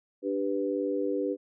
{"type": "chord", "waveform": "sine", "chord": "G major", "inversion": "second", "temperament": "equal", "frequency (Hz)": [293.7, 392, 493.9], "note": ["D4", "G4", "B4"], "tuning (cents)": [0, 0, 0], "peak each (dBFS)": -31, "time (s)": [0.22, 1.37], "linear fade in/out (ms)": 50, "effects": []}